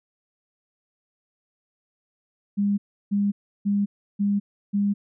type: tone bursts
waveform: sine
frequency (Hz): 202.3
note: G#3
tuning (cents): -45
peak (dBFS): -19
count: 5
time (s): 2.57-4.94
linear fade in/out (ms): 20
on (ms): 210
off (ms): 330
effects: none